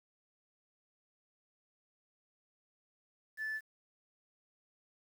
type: tone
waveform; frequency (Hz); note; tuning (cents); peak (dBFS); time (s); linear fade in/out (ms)
sine; 1747; A6; -13; -34; 3.37-3.61; 50
effects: tanh soft clip ceiling -32 dBFS + 10-bit